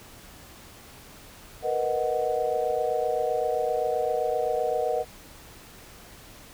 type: chord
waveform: sine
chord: B major seventh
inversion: third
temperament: equal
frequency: 466.2 / 493.9 / 622.3 / 740 Hz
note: A#4 / B4 / D#5 / F#5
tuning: 0 / 0 / 0 / 0 cents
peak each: -29 dBFS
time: 1.62-5.05 s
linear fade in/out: 50 ms
effects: pink hiss -48 dBFS RMS until 6.53 s

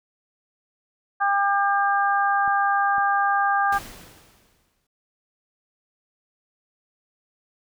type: harmonic tone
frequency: 400.1 Hz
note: G4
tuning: 35 cents sharp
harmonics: 2 / 3 / 4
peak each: -21 / -23 / -24 dBFS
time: 1.2-3.79 s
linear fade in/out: 20 ms
type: clicks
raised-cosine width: 3 ms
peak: -30 dBFS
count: 2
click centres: 2.478 / 2.982 s
type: noise with exponential decay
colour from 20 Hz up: pink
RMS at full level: -35 dBFS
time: 3.72-4.87 s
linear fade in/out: 5 ms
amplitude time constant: 250 ms
effects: none

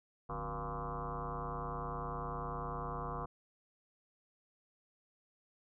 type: tone with frequency modulation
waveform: sine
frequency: 590 Hz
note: D5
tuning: 8 cents sharp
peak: -37 dBFS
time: 0.29-3.26 s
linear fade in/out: 10 ms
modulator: 110 Hz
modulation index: 5.8
effects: none

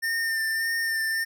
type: tone with vibrato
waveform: square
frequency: 1807 Hz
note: A6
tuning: 46 cents sharp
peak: -25 dBFS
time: 0.02-1.25 s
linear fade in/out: 20 ms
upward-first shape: sine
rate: 1.7 Hz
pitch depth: 22 cents each way
effects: none

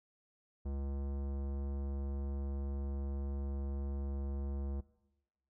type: tone with tanh clipping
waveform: sine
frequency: 69.3 Hz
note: C#2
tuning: in tune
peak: -38 dBFS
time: 0.65-4.81 s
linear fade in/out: 10 ms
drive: 18 dB
effects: noise-tail reverb RT60 1.0 s tail -19 dB re dry

